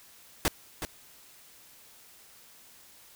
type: noise with echo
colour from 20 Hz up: pink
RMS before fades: -25 dBFS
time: 0.45-0.48 s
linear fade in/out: 0 ms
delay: 370 ms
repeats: 1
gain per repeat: -9 dB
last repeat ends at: 0.85 s
effects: white hiss -55 dBFS RMS until 3.15 s